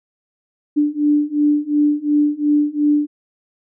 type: beating tone pair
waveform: sine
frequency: 293.7 / 296.5 Hz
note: D4 / D4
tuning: 0 / +17 cents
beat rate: 2.8 Hz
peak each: -17 / -16 dBFS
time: 0.76-3.07 s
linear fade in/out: 20 ms
effects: none